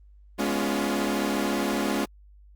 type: chord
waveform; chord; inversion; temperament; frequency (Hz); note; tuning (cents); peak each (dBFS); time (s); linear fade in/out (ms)
sawtooth; C# dominant seventh; second; equal with one note detuned; 207.7 / 246.9 / 281.4 / 349.2; G#3 / B3 / C#4 / E#4; 0 / 0 / +26 / 0; -25 / -28 / -25 / -27; 0.38-2.06; 20
effects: added 50 Hz sine -49 dBFS peak until 2.55 s + Opus 32 kbps